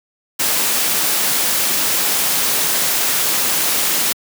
white noise, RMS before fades -17 dBFS, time 0.39-4.13 s, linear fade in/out 10 ms, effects high-pass 150 Hz 12 dB/octave

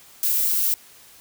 violet noise, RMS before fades -21 dBFS, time 0.23-0.74 s, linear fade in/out 0 ms, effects white hiss -49 dBFS RMS until 1.2 s

